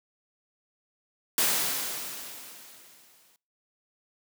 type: noise with exponential decay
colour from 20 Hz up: white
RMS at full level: -23 dBFS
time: 1.38-3.36 s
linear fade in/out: 1 ms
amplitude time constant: 430 ms
effects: noise-tail reverb RT60 0.4 s tail -25 dB re dry + high-pass 150 Hz 12 dB/octave